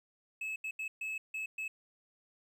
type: tone bursts at uneven times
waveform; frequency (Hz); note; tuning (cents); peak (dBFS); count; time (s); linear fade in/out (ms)
triangle; 2592; E7; -30; -34; 6; 0.41-0.56 / 0.64-0.71 / 0.79-0.88 / 1.01-1.18 / 1.34-1.46 / 1.58-1.68; 5
effects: 12-bit